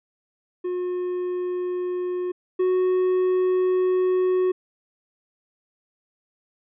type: tone pair in turn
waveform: triangle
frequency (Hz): 360 / 368.4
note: F#4 / F#4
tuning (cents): -47 / -7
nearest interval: unison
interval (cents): 40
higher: second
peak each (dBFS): -22 / -16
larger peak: second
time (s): 0.64-2.32 / 2.59-4.52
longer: second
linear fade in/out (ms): 10
effects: resampled to 8000 Hz